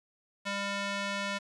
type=tone with band-pass filter; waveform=square; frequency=200 Hz; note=G3; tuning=35 cents sharp; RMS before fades=-34 dBFS; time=0.45-1.39 s; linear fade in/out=20 ms; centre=2400 Hz; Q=0.68; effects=resampled to 24000 Hz + 9-bit